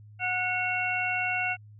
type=harmonic tone with a mistuned harmonic; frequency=732 Hz; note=F#5; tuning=19 cents flat; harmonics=1 / 2 / 3 / 4; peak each=-32 / -32 / -32 / -30 dBFS; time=0.19-1.57 s; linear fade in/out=50 ms; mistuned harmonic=4; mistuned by=-120 cents; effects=added 105 Hz sine -47 dBFS peak until 1.79 s